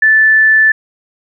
sine tone, 1754 Hz, A6, 6 cents flat, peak -5 dBFS, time 0.02-0.72 s, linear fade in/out 5 ms, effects none

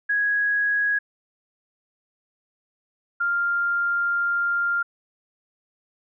sine tone pair in turn, 1661.2 / 1396.9 Hz, G#6 / F6, 0 / 0 cents, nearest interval minor third, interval 300 cents, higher first, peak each -19 / -20 dBFS, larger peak first, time 0.09-0.99 / 3.2-4.83 s, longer second, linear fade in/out 10 ms, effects none

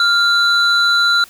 sine tone pair together, 1396.9 / 3983 Hz, F6 / B7, 0 / +14 cents, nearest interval octave + tritone, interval 1814 cents, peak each -11 / -13 dBFS, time 0-1.24 s, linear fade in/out 2 ms, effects tanh soft clip ceiling -6 dBFS + white hiss -43 dBFS RMS until 1.29 s

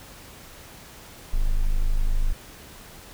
triangle tone, 25.96 Hz, G#0, in tune, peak -16 dBFS, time 1.33-2.33 s, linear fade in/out 10 ms, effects pink hiss -45 dBFS RMS until 3.13 s

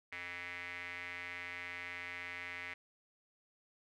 square tone with band-pass filter, 88.2 Hz, F2, 18 cents sharp, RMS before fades -45 dBFS, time 0.12-2.74 s, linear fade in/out 5 ms, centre 2100 Hz, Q 5.8, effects none

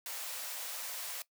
white high-pass noise, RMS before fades -41 dBFS, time 0.06-1.22 s, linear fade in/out 2 ms, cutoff 480 Hz, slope 96 dB/octave, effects noise-tail reverb RT60 0.1 s tail -18 dB re dry

